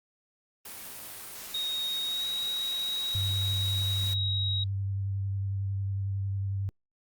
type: noise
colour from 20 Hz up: white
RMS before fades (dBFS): -42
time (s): 0.65-4.14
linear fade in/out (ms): 5
type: tone with pitch glide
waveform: sine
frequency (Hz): 3751 to 3814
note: A#7 to A#7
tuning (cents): +10 to +39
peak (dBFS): -29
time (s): 1.54-4.64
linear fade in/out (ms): 5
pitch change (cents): +29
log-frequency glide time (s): 2.02-2.26
type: tone with vibrato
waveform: sine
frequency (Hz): 98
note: G2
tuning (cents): 0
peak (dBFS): -28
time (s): 3.15-6.69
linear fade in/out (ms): 0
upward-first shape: triangle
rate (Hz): 11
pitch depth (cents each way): 21
effects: Opus 32 kbps